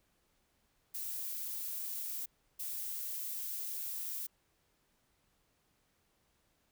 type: noise bursts at uneven times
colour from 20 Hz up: violet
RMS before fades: -40 dBFS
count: 2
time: 0.94-2.26 / 2.59-4.27 s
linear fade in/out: 10 ms
effects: pink hiss -75 dBFS RMS until 6.71 s